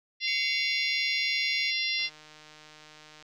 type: harmonic tone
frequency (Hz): 691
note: F5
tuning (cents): -19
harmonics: 3 / 4 / 5 / 6 / 7 / 8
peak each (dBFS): -32 / -33 / -34 / -35 / -35 / -36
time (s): 0.2-2.1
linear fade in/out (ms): 50
type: tone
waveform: triangle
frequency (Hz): 2216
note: C#7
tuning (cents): -1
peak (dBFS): -30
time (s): 0.27-1.71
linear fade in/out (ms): 10
type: click train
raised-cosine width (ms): 0.2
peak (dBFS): -33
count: 190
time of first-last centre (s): 1.99-3.225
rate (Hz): 153
effects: none